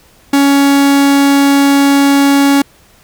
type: tone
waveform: 45% pulse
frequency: 279.6 Hz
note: C#4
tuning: 15 cents sharp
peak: -6 dBFS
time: 0.33-2.62 s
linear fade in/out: 5 ms
effects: pink hiss -46 dBFS RMS until 3.03 s